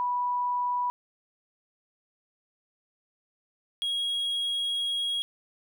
sine / triangle tone pair in turn, 982 / 3297 Hz, B5 / G#7, -10 / -13 cents, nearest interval octave + major sixth, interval 2097 cents, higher second, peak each -25 dBFS, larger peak neither, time 0-0.9 / 3.82-5.22 s, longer second, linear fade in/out 0 ms, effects none

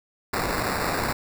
white noise with sample-and-hold, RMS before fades -26 dBFS, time 0.33-1.13 s, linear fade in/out 5 ms, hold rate 3150 Hz, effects none

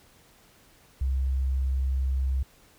sine tone, 66.1 Hz, C2, 18 cents sharp, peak -23 dBFS, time 1.01-2.43 s, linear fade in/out 5 ms, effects pink hiss -58 dBFS RMS until 2.78 s

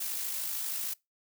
blue noise with amplitude modulation, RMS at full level -33 dBFS, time 0-0.94 s, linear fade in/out 10 ms, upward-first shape sine, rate 53.1 Hz, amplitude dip 35%, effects noise-tail reverb RT60 0.2 s tail -23 dB re dry

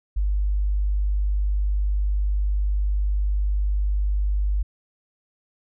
sine tone, 50 Hz, G1, 35 cents sharp, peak -19 dBFS, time 0.16-4.63 s, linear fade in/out 10 ms, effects none

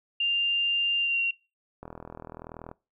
sine tone with pitch glide, 2794 to 2754 Hz, F7 to F7, 0 to -25 cents, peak -23 dBFS, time 0.2-1.31 s, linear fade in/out 5 ms, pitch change -25 cents, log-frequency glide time 0.99-1.2 s
click train, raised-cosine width 1 ms, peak -26 dBFS, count 37, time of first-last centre 1.83-2.715 s, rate 40.7 Hz
effects noise-tail reverb RT60 0.3 s tail -23 dB re dry

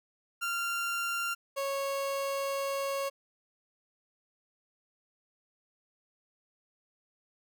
30% pulse tone pair in turn, 1386 / 551.3 Hz, F6 / C#5, -14 / -10 cents, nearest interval octave + major third, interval 1596 cents, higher first, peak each -28 dBFS, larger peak neither, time 0.41-1.35 / 1.56-3.1 s, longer second, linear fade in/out 20 ms, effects none

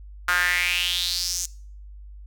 sawtooth tone with high-pass filter sweep, 177.7 Hz, F3, 30 cents sharp, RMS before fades -24 dBFS, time 0.28-1.46 s, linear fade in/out 5 ms, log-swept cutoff 1400 to 6700 Hz, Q 5.1, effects noise-tail reverb RT60 0.5 s tail -22 dB re dry + added 50 Hz sine -39 dBFS peak until 2.26 s

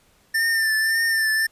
square tone with vibrato, 1789 Hz, A6, 28 cents sharp, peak -19 dBFS, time 0.34-1.47 s, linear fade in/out 10 ms, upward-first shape triangle, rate 1.8 Hz, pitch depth 43 cents each way, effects pink hiss -59 dBFS RMS until 1.51 s + resampled to 32000 Hz

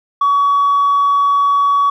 triangle tone with tanh clipping, 1130 Hz, C#6, 33 cents sharp, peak -10 dBFS, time 0.21-1.9 s, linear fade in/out 5 ms, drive 5 dB, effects none

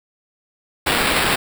white noise with sample-and-hold, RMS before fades -18 dBFS, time 0.86-1.36 s, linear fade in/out 10 ms, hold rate 6300 Hz, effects none

